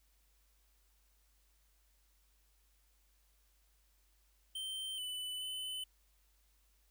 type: tone with pitch steps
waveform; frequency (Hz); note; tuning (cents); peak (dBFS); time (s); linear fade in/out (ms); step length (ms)
square; 3116 / 2994 / 3022; G7 / F#7 / F#7; -11 / +20 / +36; -40; 4.55-5.84; 5; 430
effects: added 50 Hz sine -70 dBFS peak until 6.9 s + white hiss -75 dBFS RMS until 6.9 s